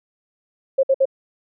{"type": "tone bursts", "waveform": "sine", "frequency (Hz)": 537, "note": "C5", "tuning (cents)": 45, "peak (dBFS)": -12, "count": 3, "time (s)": [0.78, 1.055], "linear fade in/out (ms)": 10, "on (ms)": 53, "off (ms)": 58, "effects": []}